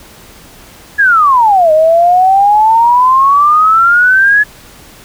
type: exponential two-way sweep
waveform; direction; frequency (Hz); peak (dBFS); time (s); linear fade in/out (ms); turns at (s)
sine; down then up; 1710 to 615 to 1710; -4; 0.98-4.44; 20; 1.72
effects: pink hiss -37 dBFS RMS until 5.04 s